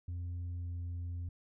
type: tone with pitch glide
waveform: sine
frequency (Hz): 87.6 to 86.99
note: F2 to F2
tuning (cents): +6 to -6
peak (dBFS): -34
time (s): 0.08-1.29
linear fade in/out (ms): 5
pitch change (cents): -12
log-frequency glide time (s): 0.57-0.67
effects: tanh soft clip ceiling -36 dBFS

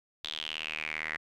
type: tone with band-pass filter sweep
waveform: sawtooth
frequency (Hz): 77.78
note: D#2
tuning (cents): 0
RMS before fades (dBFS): -37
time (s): 0.24-1.17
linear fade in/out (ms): 5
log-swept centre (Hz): 3600 to 1900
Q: 6.5
effects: none

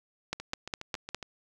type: two click trains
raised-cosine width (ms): 0.2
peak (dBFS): -14 / -22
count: 5 / 7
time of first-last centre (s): 0.33-1.146 / 0.4-1.228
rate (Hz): 4.9 / 7.25
effects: none

